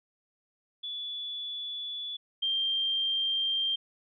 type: tone pair in turn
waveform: sine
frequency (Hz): 3440 / 3175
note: A7 / G7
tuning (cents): -40 / +21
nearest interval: minor second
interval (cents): 139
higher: first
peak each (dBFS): -34 / -26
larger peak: second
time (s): 0.83-2.17 / 2.42-3.76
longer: neither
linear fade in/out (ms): 10
effects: none